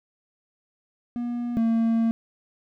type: tone pair in turn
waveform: triangle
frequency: 240 / 227.7 Hz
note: B3 / A#3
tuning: -49 / -40 cents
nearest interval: minor second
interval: 91 cents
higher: first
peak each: -24 / -17 dBFS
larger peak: second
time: 1.16-1.57 / 1.57-2.11 s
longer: second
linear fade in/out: 0 ms
effects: none